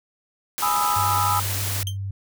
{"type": "noise", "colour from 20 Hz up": "white", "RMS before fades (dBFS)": -28, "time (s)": [0.58, 1.83], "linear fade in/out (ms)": 0}
{"type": "chord", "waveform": "sine", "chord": "E major seventh", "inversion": "first", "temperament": "equal", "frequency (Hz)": [830.6, 987.8, 1244.5, 1318.5], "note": ["G#5", "B5", "D#6", "E6"], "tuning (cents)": [0, 0, 0, 0], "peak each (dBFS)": -25, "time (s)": [0.62, 1.4], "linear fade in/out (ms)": 5}
{"type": "tone", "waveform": "sine", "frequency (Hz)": 98, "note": "G2", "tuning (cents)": 0, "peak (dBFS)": -26, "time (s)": [0.96, 2.11], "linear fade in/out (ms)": 5}
{"type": "tone with exponential decay", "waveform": "sawtooth", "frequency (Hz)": 3144, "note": "G7", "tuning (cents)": 4, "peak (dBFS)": -21, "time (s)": [1.87, 1.97], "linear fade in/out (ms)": 1, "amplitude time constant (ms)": 21}
{"effects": []}